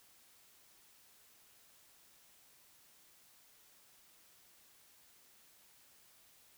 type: silence
effects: white hiss -65 dBFS RMS until 6.57 s